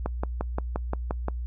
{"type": "click train", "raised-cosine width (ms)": 1, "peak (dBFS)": -14, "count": 8, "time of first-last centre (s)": [0.06, 1.284], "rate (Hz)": 5.72, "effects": ["noise-tail reverb RT60 0.1 s tail -25 dB re dry", "added 60 Hz sine -29 dBFS peak until 1.46 s"]}